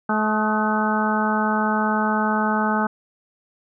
harmonic tone with a mistuned harmonic, 215.3 Hz, A3, 37 cents flat, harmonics 1 / 2 / 3 / 4 / 5 / 6 / 7, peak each -22 / -30 / -29 / -24 / -31 / -26 / -27 dBFS, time 0.09-2.87 s, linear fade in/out 5 ms, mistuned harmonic 6, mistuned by -34 cents, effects none

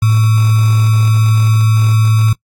sine tone with sample-and-hold, 110 Hz, A2, in tune, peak -7 dBFS, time 0.02-2.33 s, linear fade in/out 5 ms, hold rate 1225 Hz, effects noise-tail reverb RT60 0.1 s tail -23 dB re dry + AAC 64 kbps

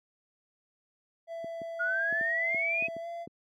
triangle tone with pitch glide, 666 to 681.2 Hz, E5 to F5, +18 to -43 cents, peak -34 dBFS, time 1.27-3.27 s, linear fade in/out 50 ms, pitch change +39 cents, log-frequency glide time 3-3.07 s
clicks, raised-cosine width 3 ms, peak -28 dBFS, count 9, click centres 1.444 / 1.617 / 2.126 / 2.211 / 2.546 / 2.824 / 2.884 / 2.966 / 3.274 s
sine exponential sweep, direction up, 1418 to 2565 Hz, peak -27 dBFS, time 1.79-2.88 s, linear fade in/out 20 ms
effects high-pass 200 Hz 12 dB/octave

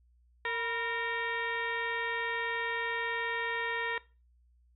harmonic tone with a mistuned harmonic, 461.5 Hz, A#4, 17 cents flat, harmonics 1 / 2 / 3 / 4 / 5 / 6 / 7 / 8, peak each -38 / -37 / -42 / -34 / -41 / -47 / -47 / -47 dBFS, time 0.45-3.98 s, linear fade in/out 2 ms, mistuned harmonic 2, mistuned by +77 cents, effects noise-tail reverb RT60 0.3 s tail -19 dB re dry + added 60 Hz sine -62 dBFS peak until 4.75 s

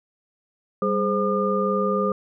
sine tone cluster, 197.4 / 417.6 / 521 / 1209 Hz, G3 / G#4 / C5 / D6, +12 / +10 / -7 / +50 cents, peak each -25 dBFS, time 0.82-2.12 s, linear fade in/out 2 ms, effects none

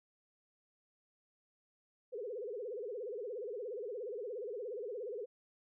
sine tone with vibrato, 452.9 Hz, A#4, 50 cents flat, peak -39 dBFS, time 2.12-5.26 s, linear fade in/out 20 ms, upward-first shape sine, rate 17 Hz, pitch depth 220 cents each way, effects none

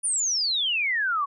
sine exponential sweep, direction down, 9730 to 1090 Hz, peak -22 dBFS, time 0.03-1.26 s, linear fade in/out 20 ms, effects none

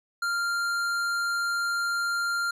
sine tone with tanh clipping, 1393 Hz, F6, 5 cents flat, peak -27 dBFS, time 0.22-2.51 s, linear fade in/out 5 ms, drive 15 dB, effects none

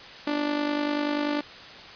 sawtooth tone with amplitude modulation, 293.7 Hz, D4, in tune, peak -18 dBFS, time 0.27-1.41 s, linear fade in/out 5 ms, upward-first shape sine, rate 50.2 Hz, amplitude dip 60%, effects white hiss -43 dBFS RMS until 1.95 s + resampled to 11025 Hz

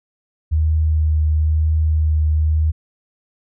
sine tone with vibrato, 77.78 Hz, D#2, in tune, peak -13 dBFS, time 0.51-2.72 s, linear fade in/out 20 ms, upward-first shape triangle, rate 1 Hz, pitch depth 18 cents each way, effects none

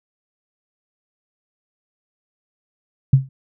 sine tone with exponential decay, 133.6 Hz, C3, 36 cents sharp, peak -4 dBFS, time 3.13-3.29 s, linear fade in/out 5 ms, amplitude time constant 34 ms, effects none

